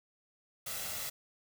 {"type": "noise with comb filter", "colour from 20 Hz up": "white", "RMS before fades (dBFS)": -39, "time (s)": [0.66, 1.1], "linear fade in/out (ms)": 10, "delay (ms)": 1.5, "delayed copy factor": 0.5, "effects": []}